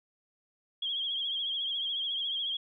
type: tone with vibrato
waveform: sine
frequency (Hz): 3258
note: G#7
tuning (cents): -34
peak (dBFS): -30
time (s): 0.82-2.57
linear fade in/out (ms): 5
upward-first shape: triangle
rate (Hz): 14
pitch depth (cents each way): 73
effects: none